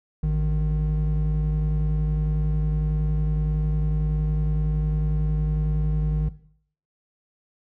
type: tone pair together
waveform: triangle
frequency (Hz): 54.7 / 153.2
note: A1 / D#3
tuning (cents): -9 / -27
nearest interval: octave + tritone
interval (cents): 1782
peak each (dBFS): -20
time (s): 0.23-6.29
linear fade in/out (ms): 5
effects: noise-tail reverb RT60 0.6 s tail -17 dB re dry + tanh soft clip ceiling -14 dBFS